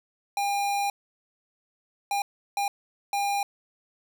square tone bursts at uneven times, 805 Hz, G5, 46 cents sharp, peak -25 dBFS, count 4, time 0.37-0.9 / 2.11-2.22 / 2.57-2.68 / 3.13-3.43 s, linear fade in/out 2 ms, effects none

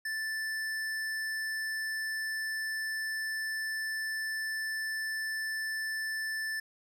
sine tone with hard clipping, 1760 Hz, A6, in tune, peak -34 dBFS, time 0.05-6.6 s, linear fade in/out 5 ms, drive 14 dB, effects none

